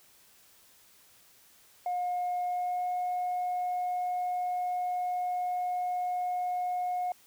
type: tone with pitch glide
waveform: sine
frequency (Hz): 717 to 722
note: F5 to F#5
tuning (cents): +45 to -43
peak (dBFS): -27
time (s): 1.86-7.12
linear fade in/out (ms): 2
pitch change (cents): +12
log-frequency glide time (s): 2.45-2.86
effects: tanh soft clip ceiling -26 dBFS + white hiss -60 dBFS RMS until 7.26 s